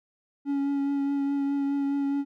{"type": "tone with vibrato", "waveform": "triangle", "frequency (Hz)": 280, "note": "C#4", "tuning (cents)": 18, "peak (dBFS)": -22, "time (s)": [0.45, 2.25], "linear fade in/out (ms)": 50, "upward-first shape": "triangle", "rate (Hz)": 4.8, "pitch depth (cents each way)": 18, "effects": []}